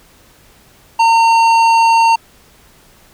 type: tone with tanh clipping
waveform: sine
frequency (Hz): 913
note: A#5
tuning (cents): -36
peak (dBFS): -9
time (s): 0.99-2.16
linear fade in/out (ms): 10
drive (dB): 13
effects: pink hiss -47 dBFS RMS until 3.13 s